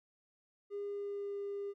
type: tone with pitch glide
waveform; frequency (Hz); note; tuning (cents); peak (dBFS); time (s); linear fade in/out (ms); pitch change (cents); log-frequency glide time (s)
triangle; 405.9 to 402.2; G#4 to G4; -40 to +44; -34; 0.7-1.74; 50; -16; 0.84-1.38
effects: tanh soft clip ceiling -34 dBFS